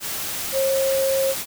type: tone in noise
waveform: sine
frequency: 538 Hz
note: C5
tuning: 48 cents sharp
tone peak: -18 dBFS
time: 0.52-1.35 s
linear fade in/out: 50 ms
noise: white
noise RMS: -28 dBFS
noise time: 0-1.46 s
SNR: +7 dB
effects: none